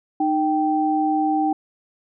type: tone pair together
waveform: sine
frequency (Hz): 307.8 / 780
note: D#4 / G5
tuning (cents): -19 / -9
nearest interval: octave + major third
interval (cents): 1610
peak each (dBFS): -20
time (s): 0.2-1.53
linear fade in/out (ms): 5
effects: none